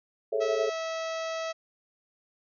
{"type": "chord", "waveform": "sine", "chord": "A major seventh", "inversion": "third", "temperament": "just", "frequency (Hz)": [412.5, 440, 550, 660], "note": ["G#4", "A4", "C#5", "E5"], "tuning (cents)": [-12, 0, -14, 2], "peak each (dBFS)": [-33, -28, -31, -33], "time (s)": [0.32, 0.7], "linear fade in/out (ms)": 10}
{"type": "harmonic tone", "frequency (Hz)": 650, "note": "E5", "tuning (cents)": -24, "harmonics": [1, 2, 3, 4, 5, 6, 7, 8, 9, 10], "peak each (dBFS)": [-32, -38, -42, -44, -46, -48, -49, -50, -51, -52], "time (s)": [0.4, 1.53], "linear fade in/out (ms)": 20}
{"effects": []}